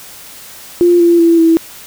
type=tone with pitch steps; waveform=sine; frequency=349.2 / 342 / 335 / 328.1 Hz; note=F4 / F4 / E4 / E4; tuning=0 / -36 / +28 / -8 cents; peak=-5 dBFS; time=0.81-1.57 s; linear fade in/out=0 ms; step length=190 ms; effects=white hiss -34 dBFS RMS until 1.86 s